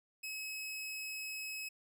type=tone; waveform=sawtooth; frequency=2565 Hz; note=E7; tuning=48 cents flat; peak=-37 dBFS; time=0.23-1.69 s; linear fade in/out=10 ms; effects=none